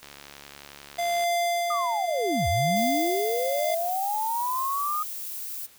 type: click train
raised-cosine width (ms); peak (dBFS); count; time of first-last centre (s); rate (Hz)
0.2; -25; 87; 0.03-1.238; 71.2
type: tone with tremolo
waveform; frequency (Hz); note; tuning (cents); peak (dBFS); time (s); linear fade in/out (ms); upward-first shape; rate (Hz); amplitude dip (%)
square; 692; F5; -16; -23; 0.98-3.75; 10; sine; 0.72; 55
type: linear two-way sweep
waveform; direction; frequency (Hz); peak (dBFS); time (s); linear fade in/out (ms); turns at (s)
sine; down then up; 1244.5 to 73.42 to 1244.5; -25; 1.7-5.03; 5; 2.48
type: noise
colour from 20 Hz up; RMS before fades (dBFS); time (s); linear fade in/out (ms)
violet; -35; 2.75-5.67; 20
effects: white hiss -54 dBFS RMS until 5.78 s